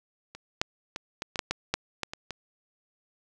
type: clicks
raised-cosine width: 0.2 ms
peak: -25 / -7 / -17 / -15 / -15 / -8 / -10 / -8 / -12 / -19 / -18 dBFS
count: 11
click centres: 0.35 / 0.615 / 0.961 / 1.221 / 1.358 / 1.392 / 1.51 / 1.74 / 2.033 / 2.135 / 2.307 s
effects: none